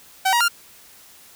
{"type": "tone with pitch steps", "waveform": "sawtooth", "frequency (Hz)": [764, 950, 1398], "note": ["G5", "A#5", "F6"], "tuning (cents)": [-45, 33, 1], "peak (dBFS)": -12, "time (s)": [0.25, 0.484], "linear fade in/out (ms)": 10, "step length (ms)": 78, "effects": ["white hiss -48 dBFS RMS until 1.35 s"]}